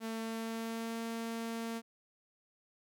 sawtooth tone with pitch glide, 224.6 to 228.5 Hz, A3 to A#3, +36 to -34 cents, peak -33 dBFS, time 0-1.82 s, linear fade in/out 50 ms, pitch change +30 cents, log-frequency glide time 0.21-1 s, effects none

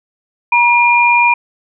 sine tone pair together, 957 / 2408 Hz, A#5 / D7, +45 / +43 cents, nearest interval octave + major third, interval 1598 cents, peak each -10 dBFS, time 0.52-1.34 s, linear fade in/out 5 ms, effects none

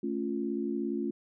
sine chord, A augmented, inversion none, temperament equal, 220 / 277.2 / 349.2 Hz, A3 / C#4 / E#4, 0 / 0 / 0 cents, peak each -34 dBFS, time 0.03-1.11 s, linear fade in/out 5 ms, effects none

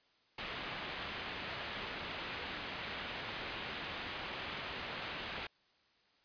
white low-pass noise, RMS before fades -43 dBFS, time 0.38-5.47 s, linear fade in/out 5 ms, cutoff 3400 Hz, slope 24 dB/octave, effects white hiss -71 dBFS RMS until 6.24 s + resampled to 11025 Hz

